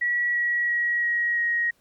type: tone with pitch steps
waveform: sine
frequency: 1930 / 1918.9 / 1907.8 / 1896.8 / 1885.9 Hz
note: B6 / A#6 / A#6 / A#6 / A#6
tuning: -40 / +50 / +40 / +30 / +20 cents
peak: -21 dBFS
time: 0.01-1.71 s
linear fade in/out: 10 ms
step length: 340 ms
effects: pink hiss -65 dBFS RMS until 1.8 s